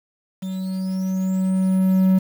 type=tone with level ramp; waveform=triangle; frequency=188.2 Hz; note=F#3; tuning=30 cents sharp; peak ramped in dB=-23 to -10 dBFS; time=0.42-2.19 s; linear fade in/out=10 ms; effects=7-bit